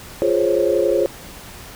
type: chord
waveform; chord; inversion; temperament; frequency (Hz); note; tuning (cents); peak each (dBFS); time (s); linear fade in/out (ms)
sine; Db major seventh; first; equal; 349.2 / 415.3 / 523.3 / 554.4; F4 / Ab4 / C5 / Db5; 0 / 0 / 0 / 0; -20; 0.22-1.06; 0
effects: pink hiss -38 dBFS RMS until 1.75 s